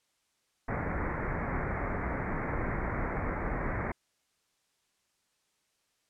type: low-pass noise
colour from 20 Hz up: pink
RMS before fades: -33 dBFS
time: 0.68-3.92 s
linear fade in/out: 5 ms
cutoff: 2200 Hz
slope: 96 dB/octave
effects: white hiss -75 dBFS RMS until 6.09 s + low-pass 9000 Hz 12 dB/octave